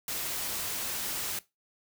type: noise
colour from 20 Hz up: white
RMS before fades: -34 dBFS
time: 0.08-1.39 s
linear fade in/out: 2 ms
effects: noise-tail reverb RT60 0.2 s tail -18 dB re dry